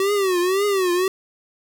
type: tone with vibrato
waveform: square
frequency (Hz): 380.1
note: F#4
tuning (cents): +47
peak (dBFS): -18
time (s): 0-1.08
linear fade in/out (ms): 2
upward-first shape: triangle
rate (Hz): 1.9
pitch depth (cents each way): 160
effects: none